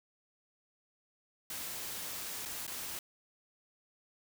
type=noise with dropouts; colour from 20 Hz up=white; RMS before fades=-41 dBFS; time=1.5-2.99 s; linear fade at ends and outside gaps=2 ms; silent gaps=2.453-2.457 / 2.667-2.677 s; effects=none